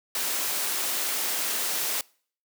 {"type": "high-pass noise", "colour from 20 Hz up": "white", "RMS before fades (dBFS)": -28, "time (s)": [0.15, 2.01], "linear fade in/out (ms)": 2, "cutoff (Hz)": 290, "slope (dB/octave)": 12, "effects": ["noise-tail reverb RT60 0.5 s tail -25 dB re dry"]}